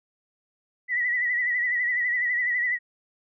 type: tone with vibrato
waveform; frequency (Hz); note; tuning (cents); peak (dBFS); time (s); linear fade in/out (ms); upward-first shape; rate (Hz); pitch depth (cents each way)
sine; 1953; B6; -20; -22; 0.88-2.79; 50; sine; 12; 57
effects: none